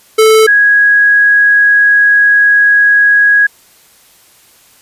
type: tone pair in turn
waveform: square / sine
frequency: 438.1 / 1658.2 Hz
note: A4 / G#6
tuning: -7 / -3 cents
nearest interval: octave + major seventh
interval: 2304 cents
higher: second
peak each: -4 dBFS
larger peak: neither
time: 0.18-0.47 / 0.47-3.47 s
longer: second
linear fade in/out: 10 ms
effects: white hiss -45 dBFS RMS until 4.81 s + resampled to 32000 Hz